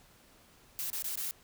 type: noise with dropouts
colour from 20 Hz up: blue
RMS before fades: -36 dBFS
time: 0.79-1.31 s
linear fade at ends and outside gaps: 0 ms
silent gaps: 0.901-0.93 / 1.023-1.043 / 1.156-1.174 s
effects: pink hiss -61 dBFS RMS until 1.43 s